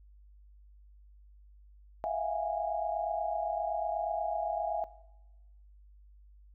sine tone cluster, 653 / 681 / 722 / 824 Hz, E5 / F5 / F#5 / G#5, -17 / -44 / -43 / -14 cents, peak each -35 / -38 / -37 / -36 dBFS, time 2.04-4.84 s, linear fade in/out 0 ms, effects noise-tail reverb RT60 1.0 s tail -17 dB re dry + added 50 Hz sine -54 dBFS peak until 6.54 s

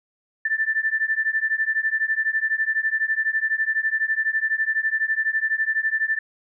sine beating tone pair, 1764 / 1776 Hz, A6 / A6, +4 / +16 cents, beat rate 12 Hz, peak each -23 dBFS, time 0.45-6.19 s, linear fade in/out 5 ms, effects none

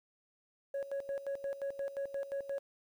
sine tone with tremolo, 554.4 Hz, C#5, in tune, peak -31 dBFS, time 0.74-2.59 s, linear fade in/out 5 ms, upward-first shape square, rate 5.7 Hz, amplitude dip 80%, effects tanh soft clip ceiling -33 dBFS + 11-bit

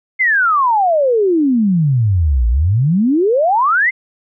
sine exponential two-way sweep, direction down then up, 2136 to 55 to 2136 Hz, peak -10 dBFS, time 0.19-3.91 s, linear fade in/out 20 ms, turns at 2.48 s, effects none

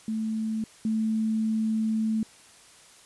sine tone pair in turn, 220 / 220 Hz, A3 / A3, 0 / 0 cents, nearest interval unison, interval 0 cents, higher neither, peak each -26 / -23 dBFS, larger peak second, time 0.08-0.64 / 0.85-2.23 s, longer second, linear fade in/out 2 ms, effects white hiss -53 dBFS RMS until 3.05 s + resampled to 24000 Hz

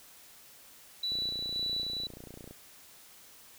sine tone with tremolo, 3951 Hz, B7, in tune, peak -30 dBFS, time 1.03-2.07 s, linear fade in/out 5 ms, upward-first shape square, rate 1.9 Hz, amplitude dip 30%
click train, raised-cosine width 2 ms, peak -33 dBFS, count 42, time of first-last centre 1.12-2.51 s, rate 29.5 Hz
effects white hiss -55 dBFS RMS until 3.58 s

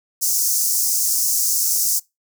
pink high-pass noise, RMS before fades -19 dBFS, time 0.21-2 s, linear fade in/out 20 ms, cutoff 5400 Hz, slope 48 dB/octave, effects noise-tail reverb RT60 0.2 s tail -23 dB re dry

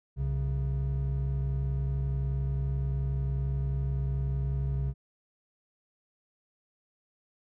triangle tone pair together, 64.75 / 136.1 Hz, C2 / C#3, -17 / -31 cents, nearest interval octave + minor second, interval 1286 cents, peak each -28 / -28 dBFS, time 0.16-4.94 s, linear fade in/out 50 ms, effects none

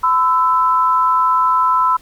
sine tone pair together, 1010.8 / 1318.5 Hz, B5 / E6, +40 / 0 cents, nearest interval perfect fourth, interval 460 cents, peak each -13 / -15 dBFS, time 0.03-1.97 s, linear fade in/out 10 ms, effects pink hiss -47 dBFS RMS until 2.01 s

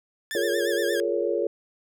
sawtooth tone with vibrato, 1700 Hz, G#6, 40 cents sharp, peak -26 dBFS, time 0.31-1 s, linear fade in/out 0 ms, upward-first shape sine, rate 8.6 Hz, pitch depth 99 cents each way
sine chord, Bb minor seventh, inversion second, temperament just, 349.6 / 419.5 / 466.2 / 559.4 Hz, F4 / Ab4 / Bb4 / Db5, +2 / +17 / 0 / +16 cents, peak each -28 dBFS, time 0.35-1.47 s, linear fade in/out 2 ms
effects none

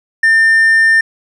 triangle tone with hard clipping, 1800 Hz, A6, 39 cents sharp, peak -7 dBFS, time 0.23-1.01 s, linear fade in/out 5 ms, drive 5 dB, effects resampled to 22050 Hz

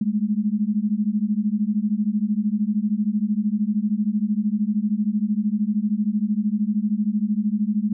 sine beating tone pair, 203.7 / 216.7 Hz, G#3 / A3, -33 / -26 cents, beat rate 13 Hz, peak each -22 dBFS, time 0.01-7.93 s, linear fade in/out 5 ms, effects none

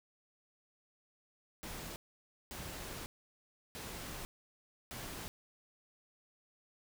pink noise bursts at uneven times, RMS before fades -45 dBFS, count 4, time 1.63-1.96 / 2.51-3.06 / 3.75-4.25 / 4.91-5.28 s, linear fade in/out 0 ms, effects none

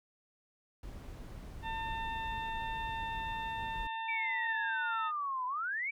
brown noise, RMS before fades -45 dBFS, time 0.83-3.87 s, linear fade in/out 2 ms
harmonic tone, 899 Hz, A5, 37 cents sharp, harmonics 1 / 2 / 3 / 4, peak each -37 / -43 / -47 / -49 dBFS, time 1.62-5.12 s, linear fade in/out 50 ms
sine exponential two-way sweep, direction down then up, 2349 to 987.8 to 2349 Hz, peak -33 dBFS, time 4.08-5.91 s, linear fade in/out 10 ms, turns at 5.46 s
effects none

